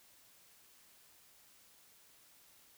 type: silence
effects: white hiss -64 dBFS RMS until 2.77 s